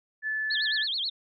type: tone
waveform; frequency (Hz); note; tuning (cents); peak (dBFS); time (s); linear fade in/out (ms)
sine; 1738; A6; -22; -27; 0.22-0.87; 50
type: tone with vibrato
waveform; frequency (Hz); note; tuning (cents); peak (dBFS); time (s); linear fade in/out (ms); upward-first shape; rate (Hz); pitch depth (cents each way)
sine; 3723; A#7; -3; -27; 0.5-1.1; 10; sine; 9.3; 290
effects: none